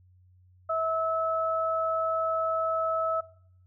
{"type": "tone pair together", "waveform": "sine", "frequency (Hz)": [648, 1299], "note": ["E5", "E6"], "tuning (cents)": [-30, -26], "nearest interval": "octave", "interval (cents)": 1204, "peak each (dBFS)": -28, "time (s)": [0.69, 3.21], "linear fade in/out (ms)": 10, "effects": ["noise-tail reverb RT60 0.7 s tail -21 dB re dry", "added 91 Hz sine -56 dBFS peak until 3.66 s"]}